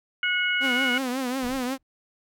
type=harmonic tone; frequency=729 Hz; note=F#5; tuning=26 cents flat; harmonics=2 / 3 / 4; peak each=-25 / -26 / -28 dBFS; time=0.23-0.98 s; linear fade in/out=2 ms
type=tone with vibrato; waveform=sawtooth; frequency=256.6 Hz; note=C4; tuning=34 cents flat; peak=-22 dBFS; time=0.6-1.78 s; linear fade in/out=50 ms; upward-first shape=triangle; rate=5.5 Hz; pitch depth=110 cents each way
type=noise with exponential decay; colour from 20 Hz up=brown; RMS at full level=-34 dBFS; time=1.43-1.83 s; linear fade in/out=1 ms; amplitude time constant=86 ms
effects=none